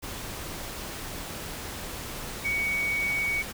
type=tone in noise; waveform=sine; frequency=2242 Hz; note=C#7; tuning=19 cents sharp; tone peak=-25 dBFS; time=2.44-3.43 s; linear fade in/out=20 ms; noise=pink; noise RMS=-37 dBFS; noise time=0.02-3.53 s; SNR=+9 dB; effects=none